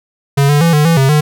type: tone with pitch steps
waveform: square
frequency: 140 / 146 / 167.5 / 150 / 166.4 / 134.5 / 150.7 Hz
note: C#3 / D3 / E3 / D3 / E3 / C3 / D3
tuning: +18 / -10 / +28 / +37 / +17 / +48 / +45 cents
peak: -8 dBFS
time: 0.37-1.21 s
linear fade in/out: 10 ms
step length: 120 ms
effects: none